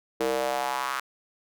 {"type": "tone with high-pass filter sweep", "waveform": "square", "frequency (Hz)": 65.41, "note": "C2", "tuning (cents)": 0, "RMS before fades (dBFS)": -28, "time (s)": [0.2, 1], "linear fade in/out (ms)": 5, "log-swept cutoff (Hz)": [410, 1300], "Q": 3.3, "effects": []}